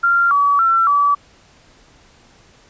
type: tone with pitch steps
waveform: sine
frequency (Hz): 1386 / 1140 / 1348 / 1149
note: F6 / C#6 / E6 / D6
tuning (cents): -14 / +48 / +38 / -38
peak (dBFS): -11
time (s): 0.03-1.15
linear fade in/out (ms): 10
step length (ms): 280
effects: pink hiss -50 dBFS RMS until 2.69 s + resampled to 16000 Hz